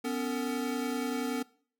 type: tone cluster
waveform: square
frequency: 250.6 / 281.1 / 452.3 Hz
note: B3 / C#4 / A4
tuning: +25 / +24 / +48 cents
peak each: -34 / -37 / -37 dBFS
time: 0.04-1.43 s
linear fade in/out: 10 ms
effects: noise-tail reverb RT60 0.5 s tail -22 dB re dry